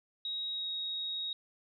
sine tone with pitch glide, 3800 to 3774 Hz, A#7 to A#7, +33 to +21 cents, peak -34 dBFS, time 0.25-1.33 s, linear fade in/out 2 ms, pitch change -12 cents, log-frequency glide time 0.52-0.68 s, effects none

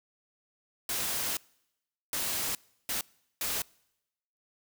white noise bursts at uneven times, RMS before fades -32 dBFS, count 4, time 0.89-1.37 / 2.13-2.55 / 2.89-3.01 / 3.41-3.62 s, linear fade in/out 2 ms, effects noise-tail reverb RT60 0.9 s tail -26 dB re dry

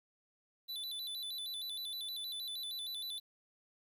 square tone with vibrato, 3729 Hz, A#7, in tune, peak -40 dBFS, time 0.68-3.2 s, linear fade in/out 20 ms, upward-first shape square, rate 6.4 Hz, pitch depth 110 cents each way, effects 11-bit

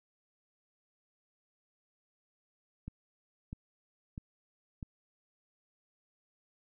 click train, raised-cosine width 5 ms, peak -28 dBFS, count 4, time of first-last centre 2.88-4.828 s, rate 1.54 Hz, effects none

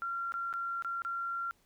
sine tone with dropouts, 1375 Hz, F6, 27 cents flat, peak -33 dBFS, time 0.02-1.51 s, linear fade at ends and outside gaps 0 ms, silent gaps 0.321-0.34 / 0.528-0.538 / 0.823-0.847 / 1.02-1.049 s, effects pink hiss -70 dBFS RMS until 1.65 s

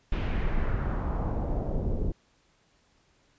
brown noise with low-pass filter sweep, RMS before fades -28 dBFS, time 0.12-2.12 s, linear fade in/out 5 ms, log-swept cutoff 3100 to 400 Hz, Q 1.8, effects pink hiss -66 dBFS RMS until 3.38 s + resampled to 16000 Hz

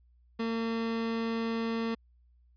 30% pulse tone, 227.7 Hz, A#3, 40 cents flat, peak -27 dBFS, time 0.39-1.95 s, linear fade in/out 10 ms, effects added 60 Hz sine -60 dBFS peak until 2.56 s + resampled to 11025 Hz

